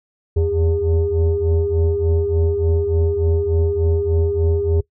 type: tone cluster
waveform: sine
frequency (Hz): 81.9 / 85.3 / 404.3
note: E2 / F2 / G#4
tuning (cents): -11 / -40 / -46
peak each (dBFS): -18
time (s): 0.36-4.81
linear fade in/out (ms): 10
effects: noise-tail reverb RT60 0.1 s tail -21 dB re dry + tanh soft clip ceiling -9 dBFS